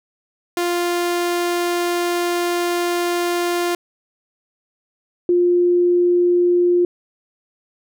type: tone pair in turn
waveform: sawtooth / sine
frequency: 349.2 / 352.6 Hz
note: F4 / F4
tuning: 0 / +17 cents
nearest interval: unison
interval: 17 cents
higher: second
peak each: -14 / -12 dBFS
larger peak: second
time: 0.57-3.75 / 5.29-6.85 s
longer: first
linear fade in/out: 2 ms
effects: none